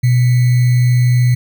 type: tone with sample-and-hold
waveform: sine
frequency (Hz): 123.47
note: B2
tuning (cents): 0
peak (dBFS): -8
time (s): 0.03-1.35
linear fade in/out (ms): 10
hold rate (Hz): 2100
effects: none